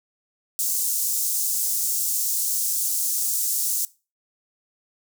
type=high-pass noise; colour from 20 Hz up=pink; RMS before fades=-24 dBFS; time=0.59-3.85 s; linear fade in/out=0 ms; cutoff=6600 Hz; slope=24 dB/octave; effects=noise-tail reverb RT60 0.3 s tail -20 dB re dry